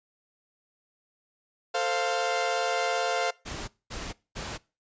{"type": "chord", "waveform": "sawtooth", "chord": "F major", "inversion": "first", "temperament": "equal with one note detuned", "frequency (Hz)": [445.9, 523.3, 698.5], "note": ["A4", "C5", "F5"], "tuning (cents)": [23, 0, 0], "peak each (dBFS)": [-28, -27, -24], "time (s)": [1.74, 3.31], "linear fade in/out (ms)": 10}
{"type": "noise bursts", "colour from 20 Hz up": "pink", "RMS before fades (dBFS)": -36, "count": 3, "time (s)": [3.45, 4.58], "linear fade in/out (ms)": 20, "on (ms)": 230, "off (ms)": 220}
{"effects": ["noise-tail reverb RT60 0.3 s tail -22 dB re dry", "resampled to 16000 Hz"]}